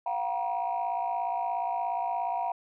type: tone cluster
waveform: sine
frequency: 700 / 757 / 952 Hz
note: F5 / F#5 / A#5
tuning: +4 / +39 / +36 cents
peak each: -31 dBFS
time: 0.06-2.52 s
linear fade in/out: 5 ms
effects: tanh soft clip ceiling -22 dBFS